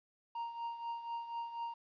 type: tone with tremolo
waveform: triangle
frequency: 932.3 Hz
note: A#5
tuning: in tune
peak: -34 dBFS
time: 0.35-1.74 s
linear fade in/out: 5 ms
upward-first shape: triangle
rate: 4.1 Hz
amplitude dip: 70%
effects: resampled to 11025 Hz + 12-bit